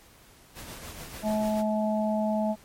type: noise with tremolo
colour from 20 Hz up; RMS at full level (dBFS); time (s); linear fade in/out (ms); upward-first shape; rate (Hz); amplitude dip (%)
pink; -40; 0.54-1.64; 50; sine; 6.8; 40
type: harmonic tone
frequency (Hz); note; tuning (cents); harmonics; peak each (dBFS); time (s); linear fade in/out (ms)
214.5; A3; -44; 1 / 3 / 4; -26 / -28 / -33; 1.22-2.56; 50
effects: pink hiss -55 dBFS RMS until 2.64 s + MP3 64 kbps